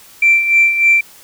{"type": "tone with tremolo", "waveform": "sine", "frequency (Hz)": 2348, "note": "D7", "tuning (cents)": -1, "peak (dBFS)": -5, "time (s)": [0.22, 1.01], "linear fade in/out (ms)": 5, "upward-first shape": "sine", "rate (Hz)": 3.3, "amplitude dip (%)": 65, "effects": ["tanh soft clip ceiling -2 dBFS", "white hiss -42 dBFS RMS until 1.23 s"]}